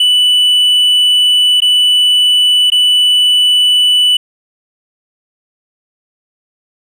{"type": "tone with dropouts", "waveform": "triangle", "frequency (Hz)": 2974, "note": "F#7", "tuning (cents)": 8, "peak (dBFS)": -5, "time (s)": [0, 4.17], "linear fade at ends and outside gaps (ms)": 5, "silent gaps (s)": [[1.604, 1.619], [2.702, 2.719]], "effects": []}